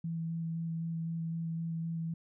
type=tone with vibrato; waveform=sine; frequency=164.81 Hz; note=E3; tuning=in tune; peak=-33 dBFS; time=0.04-2.14 s; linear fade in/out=5 ms; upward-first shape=square; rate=3.9 Hz; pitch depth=9 cents each way; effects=none